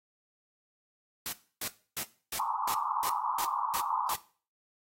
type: noise bursts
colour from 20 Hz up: white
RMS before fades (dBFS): -35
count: 9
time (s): 1.26-4.156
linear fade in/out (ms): 0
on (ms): 64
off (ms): 290
type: band-pass noise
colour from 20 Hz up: pink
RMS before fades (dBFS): -32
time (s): 2.39-4.14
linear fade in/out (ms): 5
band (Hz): 840 to 1200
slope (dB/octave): 96
effects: noise-tail reverb RT60 0.4 s tail -17 dB re dry + AAC 48 kbps